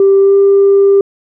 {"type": "tone with pitch glide", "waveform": "sine", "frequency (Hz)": [392, 396.3], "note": ["G4", "G4"], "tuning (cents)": [0, 19], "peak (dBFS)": -3, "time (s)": [0, 1.01], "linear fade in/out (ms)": 2, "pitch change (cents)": 19, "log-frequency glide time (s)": [0.2, 0.35], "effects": ["tanh soft clip ceiling -1 dBFS"]}